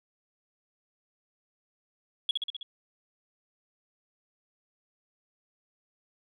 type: tone with echo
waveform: sine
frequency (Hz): 3347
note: G#7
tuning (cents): +13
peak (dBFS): -22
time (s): 2.29-2.31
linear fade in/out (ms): 2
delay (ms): 64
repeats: 5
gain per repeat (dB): -3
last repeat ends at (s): 2.63
effects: tanh soft clip ceiling -20 dBFS